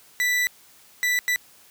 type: tone bursts at uneven times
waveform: 40% pulse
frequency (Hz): 1975.5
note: B6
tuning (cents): 0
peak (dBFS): -19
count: 3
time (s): 0.2-0.47 / 1.03-1.19 / 1.28-1.36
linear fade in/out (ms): 0
effects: white hiss -53 dBFS RMS until 1.7 s + high-pass 60 Hz 12 dB/octave